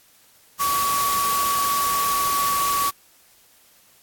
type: tone in noise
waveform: sine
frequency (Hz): 1133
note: C#6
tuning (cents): +37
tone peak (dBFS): -20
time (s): 0.59-2.91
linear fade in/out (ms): 20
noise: white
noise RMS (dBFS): -26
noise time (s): 0.59-2.91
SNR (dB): +3
effects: white hiss -55 dBFS RMS until 4.02 s + AAC 64 kbps